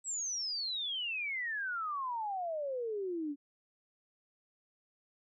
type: exponential sweep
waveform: sine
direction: down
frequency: 7890 to 277.7 Hz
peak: -34 dBFS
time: 0.04-3.36 s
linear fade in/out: 50 ms
effects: none